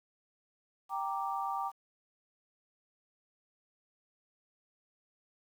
sine chord, G minor, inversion none, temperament equal, 784 / 932.3 / 1174.7 Hz, G5 / Bb5 / D6, 0 / 0 / 0 cents, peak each -36 / -38 / -37 dBFS, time 0.89-1.72 s, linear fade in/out 50 ms, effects 10-bit

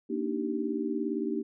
sine chord, Eb major seventh, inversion second, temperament just, 233.3 / 291.7 / 311.1 / 388.9 Hz, Bb3 / D4 / Eb4 / G4, +2 / -12 / 0 / -14 cents, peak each -34 dBFS, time 0.09-1.43 s, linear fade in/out 20 ms, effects none

